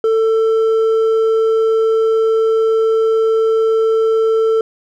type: tone with hard clipping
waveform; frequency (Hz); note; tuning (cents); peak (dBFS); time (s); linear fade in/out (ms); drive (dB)
sine; 445.5; A4; +22; -12; 0.04-4.61; 2; 4
effects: none